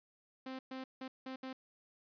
sawtooth tone bursts at uneven times, 261.6 Hz, C4, in tune, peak -38 dBFS, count 5, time 0.46-0.59 / 0.71-0.84 / 1.01-1.08 / 1.26-1.36 / 1.43-1.53 s, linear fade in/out 5 ms, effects resampled to 11025 Hz

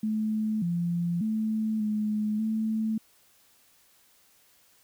sine tone with pitch steps, 216.4 / 172.2 / 218.3 / 212.5 / 219.7 Hz, A3 / F3 / A3 / G#3 / A3, -29 / -24 / -13 / +40 / -2 cents, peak -25 dBFS, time 0.03-2.98 s, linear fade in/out 5 ms, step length 590 ms, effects white hiss -62 dBFS RMS until 4.83 s

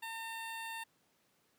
15% pulse tone with notch filter, 906 Hz, A#5, 50 cents flat, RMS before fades -43 dBFS, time 0.02-0.84 s, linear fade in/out 10 ms, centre 5800 Hz, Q 1.8, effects pink hiss -73 dBFS RMS until 1.58 s + high-pass 150 Hz 12 dB/octave

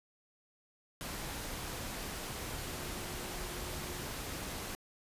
sine tone in noise, 359.1 Hz, F4, 48 cents sharp, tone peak -50 dBFS, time 2.67-4.01 s, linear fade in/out 0 ms, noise pink, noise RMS -41 dBFS, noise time 1.01-4.75 s, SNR -12 dB, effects resampled to 32000 Hz

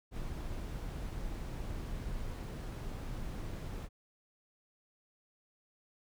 brown noise, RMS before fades -40 dBFS, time 0.11-3.89 s, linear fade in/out 50 ms, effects none

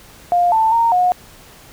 sine tone with pitch steps, 704 / 887 / 924 / 723 Hz, F5 / A5 / A#5 / F#5, +14 / +14 / -16 / -40 cents, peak -11 dBFS, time 0.32-1.12 s, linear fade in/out 0 ms, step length 200 ms, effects pink hiss -43 dBFS RMS until 1.72 s

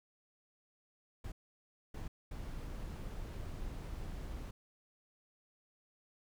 brown noise bursts at uneven times, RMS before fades -43 dBFS, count 3, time 1.24-1.32 / 1.94-2.08 / 2.31-4.51 s, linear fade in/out 5 ms, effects none

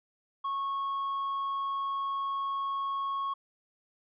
triangle tone, 1100 Hz, C#6, 14 cents flat, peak -28 dBFS, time 0.44-3.34 s, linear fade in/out 10 ms, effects resampled to 8000 Hz

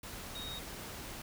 sine tone in noise, 3754 Hz, A#7, 11 cents sharp, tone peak -42 dBFS, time 0.35-0.59 s, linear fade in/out 5 ms, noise pink, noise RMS -45 dBFS, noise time 0.03-1.22 s, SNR 0 dB, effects none

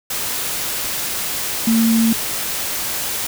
sine tone in noise, 226.7 Hz, A#3, 48 cents flat, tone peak -12 dBFS, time 1.67-2.13 s, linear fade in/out 5 ms, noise white, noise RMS -23 dBFS, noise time 0.1-3.27 s, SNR +8 dB, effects none

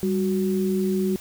sine tone pair together, 196 / 370 Hz, G3 / F#4, 0 / 0 cents, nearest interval major seventh, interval 1100 cents, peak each -22 / -24 dBFS, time 0.03-1.16 s, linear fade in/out 0 ms, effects added 66 Hz sine -52 dBFS peak until 1.2 s + white hiss -43 dBFS RMS until 1.2 s

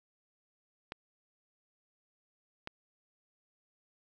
clicks, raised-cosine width 0.3 ms, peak -23 dBFS, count 2, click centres 0.921 / 2.674 s, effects none

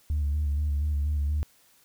sine tone with vibrato, 73.42 Hz, D2, in tune, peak -22 dBFS, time 0.1-1.43 s, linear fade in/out 0 ms, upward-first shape square, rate 4.2 Hz, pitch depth 38 cents each way, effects tanh soft clip ceiling -21 dBFS + white hiss -61 dBFS RMS until 1.84 s

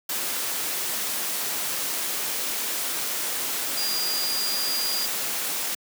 sine tone in noise, 4827 Hz, D8, 47 cents sharp, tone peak -26 dBFS, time 3.77-5.06 s, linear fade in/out 5 ms, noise white, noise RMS -28 dBFS, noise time 0.09-5.75 s, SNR -1 dB, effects high-pass 200 Hz 12 dB/octave

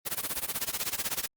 white noise with tremolo, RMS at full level -29 dBFS, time 0.05-1.27 s, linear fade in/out 20 ms, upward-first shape sine, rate 16 Hz, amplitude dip 90%, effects Opus 32 kbps

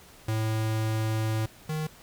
square tone pair in turn, 110 / 155.22 Hz, A2 / D#3, 0 / -4 cents, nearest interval tritone, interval 596 cents, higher second, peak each -26 / -29 dBFS, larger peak first, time 0.28-1.46 / 1.69-1.87 s, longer first, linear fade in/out 5 ms, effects pink hiss -52 dBFS RMS until 2.02 s

